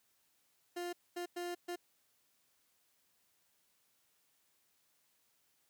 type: tone bursts at uneven times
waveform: 30% pulse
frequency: 350.9 Hz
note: F4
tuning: 8 cents sharp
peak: -36 dBFS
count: 4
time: 0.76-0.93 / 1.16-1.26 / 1.36-1.55 / 1.68-1.76 s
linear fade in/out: 10 ms
effects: white hiss -75 dBFS RMS until 5.69 s + high-pass 60 Hz 12 dB/octave